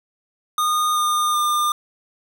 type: tone with pitch steps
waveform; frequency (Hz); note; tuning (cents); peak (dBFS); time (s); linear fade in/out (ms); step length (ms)
square; 1227 / 1215 / 1203.1; D#6 / D#6 / D6; -25 / -42 / +41; -18; 0.58-1.72; 2; 380
effects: none